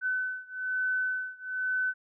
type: beating tone pair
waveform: sine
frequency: 1511 / 1512.1 Hz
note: F#6 / F#6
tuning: +36 / +37 cents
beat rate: 1.1 Hz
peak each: -31 / -32 dBFS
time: 0.01-1.94 s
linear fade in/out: 50 ms
effects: none